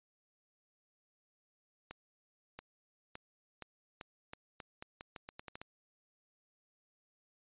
accelerating click train, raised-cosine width 0.3 ms, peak -29 dBFS, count 15, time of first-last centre 1.91-5.615 s, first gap 680 ms, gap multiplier 0.83, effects resampled to 8000 Hz

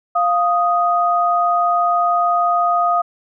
sine tone pair together, 698.7 / 1245 Hz, F5 / D#6, +1 / +1 cents, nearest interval minor seventh, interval 1000 cents, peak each -16 dBFS, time 0.15-3.02 s, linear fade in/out 10 ms, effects none

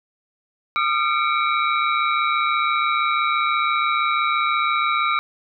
sine tone cluster, 1214 / 1360 / 2223 / 2338 / 3839 Hz, D#6 / F6 / C#7 / D7 / B7, -43 / -46 / +4 / -8 / -50 cents, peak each -21 / -23 / -28 / -25 / -29 dBFS, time 0.76-5.19 s, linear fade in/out 0 ms, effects none

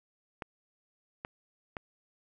clicks, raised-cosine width 0.5 ms, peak -22 dBFS, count 3, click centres 0.422 / 1.249 / 1.768 s, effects none

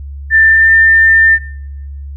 sine tone with pitch glide, 1780 to 1797.6 Hz, A6 to A6, +20 to +37 cents, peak -4 dBFS, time 0.3-1.39 s, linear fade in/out 50 ms, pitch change +17 cents, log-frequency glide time 0.42-0.72 s, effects noise-tail reverb RT60 1.0 s tail -24 dB re dry + added 70 Hz sine -23 dBFS peak until 2.16 s

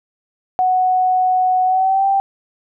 sine tone with pitch glide, 740 to 784 Hz, F#5 to G5, 0 to 0 cents, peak -12 dBFS, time 0.59-2.2 s, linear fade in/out 0 ms, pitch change +100 cents, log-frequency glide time 1.65-2.06 s, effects none

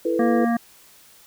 sine chord, E suspended fourth, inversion none, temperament equal with one note detuned, 333.5 / 440 / 493.9 Hz, E4 / A4 / B4, +20 / 0 / 0 cents, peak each -23 / -26 / -23 dBFS, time 0.05-0.45 s, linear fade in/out 5 ms
harmonic tone, 233.8 Hz, A#3, 5 cents sharp, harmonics 1 / 3 / 5 / 7 / 8, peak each -19 / -25 / -32 / -34 / -36 dBFS, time 0.19-0.57 s, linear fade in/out 5 ms
effects white hiss -51 dBFS RMS until 1.26 s

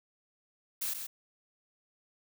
blue noise with echo, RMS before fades -34 dBFS, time 0.81-0.94 s, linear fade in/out 10 ms, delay 130 ms, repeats 1, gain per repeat -6 dB, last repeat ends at 1.07 s, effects none

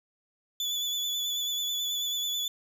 35% pulse tone with vibrato, 3457 Hz, A7, 31 cents flat, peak -27 dBFS, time 0.6-2.48 s, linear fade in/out 2 ms, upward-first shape sine, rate 9.2 Hz, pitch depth 28 cents each way, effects 10-bit

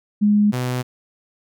sine / sawtooth tone pair in turn, 207.7 / 125.56 Hz, G#3 / B2, 0 / +29 cents, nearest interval major sixth, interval 871 cents, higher first, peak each -12 / -17 dBFS, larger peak first, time 0.21-0.52 / 0.52-0.83 s, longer neither, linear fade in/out 20 ms, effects none

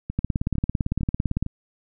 two click trains, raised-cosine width 5 ms, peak -10 / -16 dBFS, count 23 / 4, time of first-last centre 0.19-1.426 / 0.1-1.464 s, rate 17.8 / 2.2 Hz, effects none

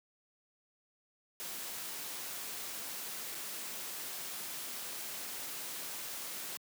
white noise with dropouts, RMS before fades -42 dBFS, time 1.4-6.57 s, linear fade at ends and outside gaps 0 ms, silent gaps 3.346-3.351 s, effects high-pass 150 Hz 12 dB/octave

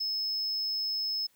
triangle tone, 5200 Hz, E8, 24 cents flat, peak -28 dBFS, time 0-1.27 s, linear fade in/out 10 ms, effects white hiss -67 dBFS RMS until 1.35 s

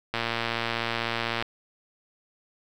click train, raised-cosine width 0.3 ms, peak -11 dBFS, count 150, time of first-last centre 0.14-1.424 s, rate 116 Hz, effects 8-bit

